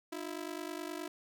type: ring-modulated tone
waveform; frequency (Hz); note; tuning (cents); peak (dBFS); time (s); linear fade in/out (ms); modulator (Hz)
sawtooth; 329.6; E4; 0; -32; 0.12-1.08; 5; 24.8
effects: none